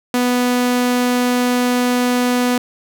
sawtooth tone, 246.9 Hz, B3, in tune, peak -10 dBFS, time 0.14-2.58 s, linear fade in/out 2 ms, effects none

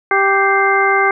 harmonic tone with a mistuned harmonic, 392 Hz, G4, in tune, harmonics 1 / 2 / 3 / 4 / 5, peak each -17 / -17 / -17 / -17 / -17 dBFS, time 0.11-1.11 s, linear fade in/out 2 ms, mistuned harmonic 5, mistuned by +110 cents, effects none

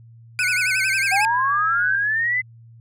sine tone with pitch glide, 1480 to 1642.2 Hz, F#6 to G#6, 0 to -20 cents, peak -22 dBFS, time 0.39-1.96 s, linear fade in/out 5 ms, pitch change +180 cents, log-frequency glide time 0.59-1.33 s
40% pulse tone with vibrato, 2349 Hz, D7, in tune, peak -19 dBFS, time 0.39-1.25 s, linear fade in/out 0 ms, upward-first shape sine, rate 11 Hz, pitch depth 180 cents each way
sine linear sweep, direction up, 740 to 2046 Hz, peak -18 dBFS, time 1.11-2.42 s, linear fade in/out 20 ms
effects added 115 Hz sine -43 dBFS peak until 2.8 s + low-pass 12000 Hz 12 dB/octave

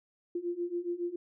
sine beating tone pair, 344.3 / 351.5 Hz, F4 / F4, -25 / +11 cents, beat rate 7.2 Hz, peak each -36 / -34 dBFS, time 0.35-1.16 s, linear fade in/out 5 ms, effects none

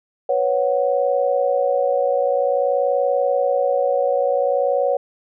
sine chord, B suspended second, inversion none, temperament equal, 493.9 / 554.4 / 740 Hz, B4 / C#5 / F#5, 0 / 0 / 0 cents, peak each -21 / -18 / -23 dBFS, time 0.29-4.97 s, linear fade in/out 5 ms, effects none

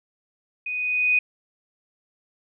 sine tone with level ramp, 2489 Hz, D#7, in tune, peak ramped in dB -27 to -15 dBFS, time 0.66-1.19 s, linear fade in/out 5 ms, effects none

